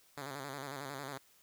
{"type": "tone with vibrato", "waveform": "5% pulse", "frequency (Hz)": 138.59, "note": "C#3", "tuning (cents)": 0, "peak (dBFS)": -30, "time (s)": [0.17, 1.18], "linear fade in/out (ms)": 5, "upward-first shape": "square", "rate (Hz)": 11, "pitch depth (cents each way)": 70, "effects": ["white hiss -66 dBFS RMS until 1.42 s"]}